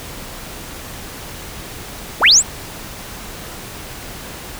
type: linear sweep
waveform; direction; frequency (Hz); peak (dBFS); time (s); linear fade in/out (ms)
sine; up; 71.8 to 8410; -6; 2.2-2.43; 50
effects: pink hiss -32 dBFS RMS until 4.59 s